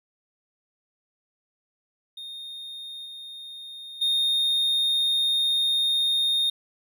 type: tone with level steps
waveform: triangle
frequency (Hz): 3682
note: A#7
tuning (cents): -22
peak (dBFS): -34 / -36 / -19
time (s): 2.17-6.5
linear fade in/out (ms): 5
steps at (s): 3.05 / 4.01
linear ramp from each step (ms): 10
effects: none